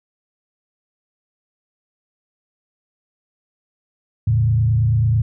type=tone with frequency modulation; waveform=sine; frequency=112.1 Hz; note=A2; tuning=33 cents sharp; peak=-13 dBFS; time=4.27-5.22 s; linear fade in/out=5 ms; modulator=29.1 Hz; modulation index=0.75; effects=none